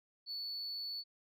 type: tone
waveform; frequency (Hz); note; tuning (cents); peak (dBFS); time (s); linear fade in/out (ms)
sine; 4447; C#8; +5; -37; 0.26-1.04; 50
effects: tanh soft clip ceiling -37 dBFS